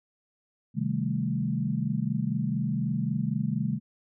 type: chord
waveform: sine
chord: A half-diminished seventh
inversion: first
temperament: equal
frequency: 130.81 / 155.56 / 196 / 220 Hz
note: C3 / Eb3 / G3 / A3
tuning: 0 / 0 / 0 / 0 cents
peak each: -31 dBFS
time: 0.74-3.8 s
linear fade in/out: 50 ms
effects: none